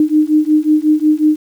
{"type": "beating tone pair", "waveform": "sine", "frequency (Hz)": [303.3, 308.8], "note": ["D#4", "D#4"], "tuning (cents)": [-44, -13], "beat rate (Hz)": 5.5, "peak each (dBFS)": -12, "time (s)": [0, 1.36], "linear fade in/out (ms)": 2, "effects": ["7-bit"]}